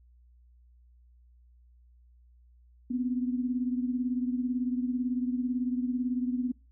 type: beating tone pair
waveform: sine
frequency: 246.9 / 264.9 Hz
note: B3 / C4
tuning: 0 / +22 cents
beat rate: 18 Hz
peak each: -28 / -34 dBFS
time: 2.9-6.52 s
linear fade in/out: 10 ms
effects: noise-tail reverb RT60 0.3 s tail -25 dB re dry + added 60 Hz sine -56 dBFS peak until 6.71 s